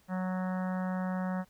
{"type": "harmonic tone", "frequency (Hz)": 185, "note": "F#3", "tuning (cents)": 0, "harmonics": [1, 3, 4, 5, 6, 7, 8, 9, 10], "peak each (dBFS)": [-31, -41, -43, -45, -47, -48, -49, -50, -51], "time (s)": [0.08, 1.45], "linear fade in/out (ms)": 50, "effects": ["pink hiss -66 dBFS RMS until 1.49 s"]}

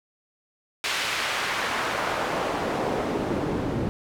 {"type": "noise with band-pass filter sweep", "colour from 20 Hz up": "pink", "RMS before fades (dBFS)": -27, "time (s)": [0.84, 3.89], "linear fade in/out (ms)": 0, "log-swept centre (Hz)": [2800, 220], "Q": 0.87, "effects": []}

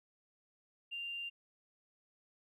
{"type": "tone with tanh clipping", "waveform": "triangle", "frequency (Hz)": 2788, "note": "F7", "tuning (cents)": -4, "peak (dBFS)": -39, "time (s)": [0.91, 1.3], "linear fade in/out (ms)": 20, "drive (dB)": 3, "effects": []}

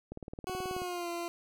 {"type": "click train", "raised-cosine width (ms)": 2, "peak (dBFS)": -28, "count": 14, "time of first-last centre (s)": [0.12, 0.819], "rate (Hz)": 18.6}
{"type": "tone with pitch glide", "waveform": "20% pulse", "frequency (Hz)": [370, 343.2], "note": ["F#4", "F4"], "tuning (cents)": [0, -30], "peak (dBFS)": -30, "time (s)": [0.47, 1.28], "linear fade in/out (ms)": 0, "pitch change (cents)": -130, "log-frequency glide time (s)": [0.72, 1.09]}
{"effects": []}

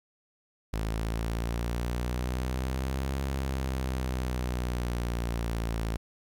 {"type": "exponential two-way sweep", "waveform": "sawtooth", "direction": "up then down", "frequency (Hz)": [53.9, 68, 55.4], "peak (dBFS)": -25, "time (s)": [0.73, 5.97], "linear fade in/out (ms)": 5, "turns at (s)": 3.22, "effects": ["11-bit"]}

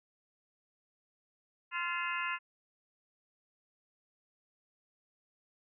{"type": "harmonic tone with a mistuned harmonic", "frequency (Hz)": 346.6, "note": "F4", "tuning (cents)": -13, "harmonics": [3, 4, 5, 6, 7, 8], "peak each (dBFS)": [-38, -39, -40, -41, -41, -42], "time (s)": [1.71, 2.39], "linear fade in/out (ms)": 50, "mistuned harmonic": 7, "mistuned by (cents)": 85, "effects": []}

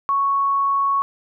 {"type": "tone", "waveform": "sine", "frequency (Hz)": 1108.7, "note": "C#6", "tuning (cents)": 0, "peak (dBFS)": -16, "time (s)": [0.09, 1.02], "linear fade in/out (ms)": 0, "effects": []}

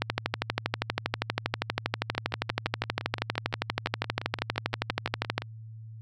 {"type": "two click trains", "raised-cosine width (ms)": 0.3, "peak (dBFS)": [-9, -18], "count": [68, 20], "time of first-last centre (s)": [[0.02, 5.38], [2.15, 5.42]], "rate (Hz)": [12.5, 5.81], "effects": ["added 111 Hz sine -41 dBFS peak until 6.01 s"]}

